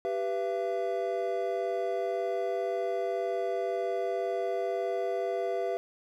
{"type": "chord", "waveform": "triangle", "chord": "E minor", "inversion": "first", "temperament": "equal with one note detuned", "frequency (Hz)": [392, 493.9, 675.1], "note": ["G4", "B4", "E5"], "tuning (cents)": [0, 0, 41], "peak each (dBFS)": [-31, -32, -30], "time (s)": [0.05, 5.77], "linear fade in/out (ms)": 0, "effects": []}